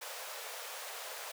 pink high-pass noise, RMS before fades -44 dBFS, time 0.01-1.32 s, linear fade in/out 10 ms, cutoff 480 Hz, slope 48 dB/octave, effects none

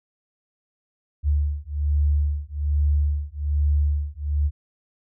sine beating tone pair, 72.7 / 73.9 Hz, D2 / D2, -17 / +11 cents, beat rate 1.2 Hz, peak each -22 dBFS, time 1.23-4.51 s, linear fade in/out 50 ms, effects none

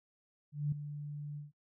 sine tone with ADSR envelope, 146.83 Hz, D3, in tune, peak -28 dBFS, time 0.52-1.52 s, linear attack 200 ms, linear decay 6 ms, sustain -11 dB, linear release 150 ms, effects noise-tail reverb RT60 0.1 s tail -21 dB re dry

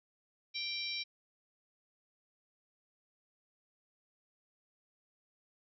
harmonic tone, 783 Hz, G5, 2 cents flat, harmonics 3 / 4 / 5 / 6 / 7, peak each -41 / -48 / -40 / -47 / -42 dBFS, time 0.54-1.04 s, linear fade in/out 20 ms, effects none

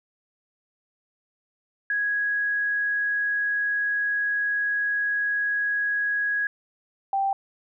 sine tone pair in turn, 1661.2 / 784 Hz, G#6 / G5, 0 / 0 cents, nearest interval octave + minor second, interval 1300 cents, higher first, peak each -22 / -21 dBFS, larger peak second, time 1.9-6.47 / 7.13-7.33 s, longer first, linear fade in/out 2 ms, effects none

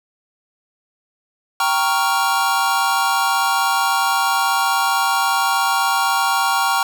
square chord, G half-diminished seventh, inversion none, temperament equal, 784 / 932.3 / 1108.7 / 1396.9 Hz, G5 / Bb5 / Db6 / F6, 0 / 0 / 0 / 0 cents, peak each -22 dBFS, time 1.6-6.83 s, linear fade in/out 2 ms, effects 7-bit

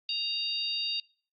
harmonic tone, 932.3 Hz, A#5, in tune, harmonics 3 / 4 / 5, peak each -34 / -33 / -33 dBFS, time 0.09-1 s, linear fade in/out 2 ms, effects noise-tail reverb RT60 0.5 s tail -26 dB re dry + AAC 48 kbps

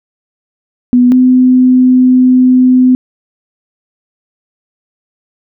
sine tone pair in turn, 246.9 / 254.1 Hz, B3 / B3, 0 / +49 cents, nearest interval unison, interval 49 cents, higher second, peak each -3 dBFS, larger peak neither, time 0.93-1.12 / 1.12-2.95 s, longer second, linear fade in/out 0 ms, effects none

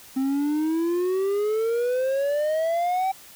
triangle exponential sweep, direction up, 261.6 to 775 Hz, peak -19 dBFS, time 0.16-3.12 s, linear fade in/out 10 ms, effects white hiss -47 dBFS RMS until 3.35 s

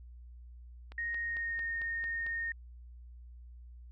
click train, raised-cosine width 0.3 ms, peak -33 dBFS, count 7, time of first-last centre 0.92-2.265 s, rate 4.46 Hz
sine tone with pitch glide, 1864.7 to 1842.2 Hz, A#6 to A#6, 0 to -21 cents, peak -33 dBFS, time 0.98-2.52 s, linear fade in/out 2 ms, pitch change -21 cents, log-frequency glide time 1.21-1.65 s
effects added 60 Hz sine -48 dBFS peak until 3.91 s

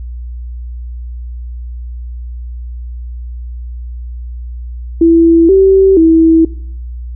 sine tone with pitch steps, 332.1 / 385.4 / 325.3 Hz, E4 / G4 / E4, +13 / -29 / -23 cents, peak -3 dBFS, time 5.01-6.45 s, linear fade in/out 5 ms, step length 480 ms, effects noise-tail reverb RT60 0.6 s tail -20 dB re dry + added 60 Hz sine -21 dBFS peak until 7.15 s

